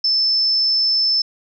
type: tone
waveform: sine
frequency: 5274 Hz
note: E8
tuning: in tune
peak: -14 dBFS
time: 0.04-1.22 s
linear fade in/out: 5 ms
effects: none